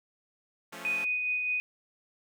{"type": "chord", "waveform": "5% pulse", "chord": "F augmented", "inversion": "none", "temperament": "equal", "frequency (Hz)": [174.61, 220, 277.2], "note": ["F3", "A3", "C#4"], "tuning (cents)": [0, 0, 0], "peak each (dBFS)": -34, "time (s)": [0.72, 1.05], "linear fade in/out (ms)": 10}
{"type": "tone with tremolo", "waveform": "sine", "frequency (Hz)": 2489, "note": "D#7", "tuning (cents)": 0, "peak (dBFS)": -26, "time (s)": [0.85, 1.6], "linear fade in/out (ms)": 0, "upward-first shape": "sine", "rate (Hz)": 4.8, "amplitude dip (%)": 30}
{"effects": []}